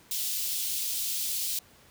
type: high-pass noise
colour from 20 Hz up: white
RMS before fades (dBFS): -31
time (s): 0.11-1.59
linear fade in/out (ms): 2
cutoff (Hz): 3000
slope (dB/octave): 24
effects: pink hiss -57 dBFS RMS until 1.9 s + high-pass 60 Hz 12 dB/octave